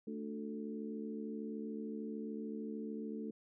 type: harmonic tone with a mistuned harmonic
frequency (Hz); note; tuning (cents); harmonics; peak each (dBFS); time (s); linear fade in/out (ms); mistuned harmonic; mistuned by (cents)
73.42; D2; 0; 3 / 4 / 5 / 6; -42 / -46 / -51 / -47; 0.07-3.31; 5; 5; -25
effects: none